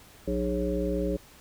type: harmonic tone with a mistuned harmonic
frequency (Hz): 60.8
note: B1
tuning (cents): -26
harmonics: 1 / 3 / 5 / 7 / 9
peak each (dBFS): -32 / -32 / -32 / -32 / -32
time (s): 0.27-1.17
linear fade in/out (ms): 10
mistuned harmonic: 7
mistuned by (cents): -61
effects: pink hiss -53 dBFS RMS until 1.4 s